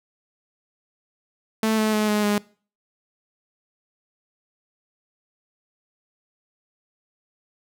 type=tone with pitch steps; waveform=sawtooth; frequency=220 / 216.6 / 213.2 / 209.9 / 206.7 Hz; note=A3 / A3 / G#3 / G#3 / G#3; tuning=0 / -27 / +46 / +19 / -8 cents; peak=-15 dBFS; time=1.63-2.38 s; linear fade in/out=2 ms; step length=150 ms; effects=noise-tail reverb RT60 0.4 s tail -22 dB re dry